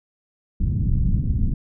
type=low-pass noise; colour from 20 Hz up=pink; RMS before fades=-20 dBFS; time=0.6-1.54 s; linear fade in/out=5 ms; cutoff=190 Hz; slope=24 dB/octave; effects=none